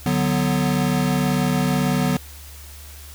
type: chord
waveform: square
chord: B minor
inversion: first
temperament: equal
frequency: 146.83 / 185 / 246.9 Hz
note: D3 / F#3 / B3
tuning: 0 / 0 / 0 cents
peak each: -23 dBFS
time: 0.06-2.17 s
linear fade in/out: 2 ms
effects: added 72 Hz sine -39 dBFS peak until 3.14 s + white hiss -43 dBFS RMS until 3.14 s